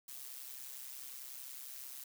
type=noise with amplitude modulation; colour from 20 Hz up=blue; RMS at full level=-45 dBFS; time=0.08-2.04 s; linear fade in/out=5 ms; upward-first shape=sine; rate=131 Hz; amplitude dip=70%; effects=none